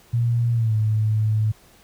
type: tone with pitch glide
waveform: sine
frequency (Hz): 118.1 to 108.3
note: A#2 to A2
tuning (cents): +23 to -27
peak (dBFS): -17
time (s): 0.13-1.52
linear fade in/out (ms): 10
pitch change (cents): -150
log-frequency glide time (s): 0.53-0.75
effects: pink hiss -53 dBFS RMS until 1.83 s